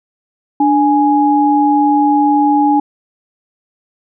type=tone pair together; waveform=sine; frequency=293.7 / 832.2 Hz; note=D4 / G#5; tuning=0 / +3 cents; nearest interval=octave + tritone; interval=1803 cents; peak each=-11 dBFS; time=0.6-2.8 s; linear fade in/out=5 ms; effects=none